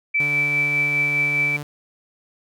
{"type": "tone with tremolo", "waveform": "sine", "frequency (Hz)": 2320, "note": "D7", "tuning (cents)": -22, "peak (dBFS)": -16, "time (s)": [0.14, 1.57], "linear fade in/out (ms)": 10, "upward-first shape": "triangle", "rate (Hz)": 4.9, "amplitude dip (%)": 35}
{"type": "tone", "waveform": "sawtooth", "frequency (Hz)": 146.6, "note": "D3", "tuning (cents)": -3, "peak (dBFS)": -25, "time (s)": [0.2, 1.63], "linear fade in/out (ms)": 2}
{"effects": []}